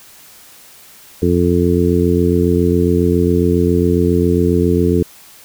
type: harmonic tone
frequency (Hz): 87.31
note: F2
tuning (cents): 0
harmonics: 1 / 2 / 3 / 4 / 5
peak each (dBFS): -17 / -17 / -17 / -17 / -17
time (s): 1.22-5.03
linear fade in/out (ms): 5
effects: white hiss -42 dBFS RMS until 5.44 s